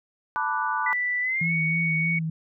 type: chord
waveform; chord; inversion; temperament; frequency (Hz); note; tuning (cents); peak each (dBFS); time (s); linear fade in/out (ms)
sine; B minor seventh; third; equal; 880 / 987.8 / 1174.7 / 1480; A5 / B5 / D6 / F#6; 0 / 0 / 0 / 0; -29; 0.36-0.93; 0
type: tone with pitch glide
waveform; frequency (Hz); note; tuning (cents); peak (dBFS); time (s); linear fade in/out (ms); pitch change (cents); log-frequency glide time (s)
sine; 1975.5 to 2230; B6 to C#7; 0 to +10; -23; 0.86-2.19; 5; +210; 1.21-1.53
type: tone with vibrato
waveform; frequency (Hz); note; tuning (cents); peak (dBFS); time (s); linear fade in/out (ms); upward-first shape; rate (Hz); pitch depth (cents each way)
sine; 163.8; E3; -11; -25; 1.41-2.3; 5; sine; 3.2; 39
effects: none